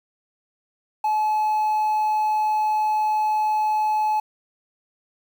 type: tone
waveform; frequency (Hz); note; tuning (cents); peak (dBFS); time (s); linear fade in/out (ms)
triangle; 857; A5; -46; -16; 1.04-4.2; 5
effects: tanh soft clip ceiling -12 dBFS + 8-bit